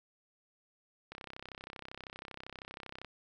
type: click train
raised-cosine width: 0.3 ms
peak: -28 dBFS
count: 64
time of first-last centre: 1.12-3.047 s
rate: 32.7 Hz
effects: none